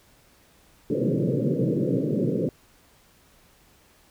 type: band-pass noise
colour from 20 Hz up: pink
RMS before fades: -24 dBFS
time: 0.9-2.49 s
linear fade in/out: 2 ms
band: 120 to 550 Hz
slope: 96 dB/octave
effects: pink hiss -58 dBFS RMS until 4.1 s